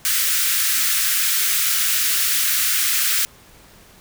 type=high-pass noise; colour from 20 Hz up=white; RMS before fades=-19 dBFS; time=0.05-3.25 s; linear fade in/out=0 ms; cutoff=1300 Hz; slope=48 dB/octave; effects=pink hiss -48 dBFS RMS until 4 s